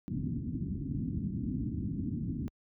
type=low-pass noise; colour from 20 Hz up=white; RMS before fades=-34 dBFS; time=0.08-2.48 s; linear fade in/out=0 ms; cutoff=280 Hz; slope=48 dB/octave; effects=high-pass 60 Hz 12 dB/octave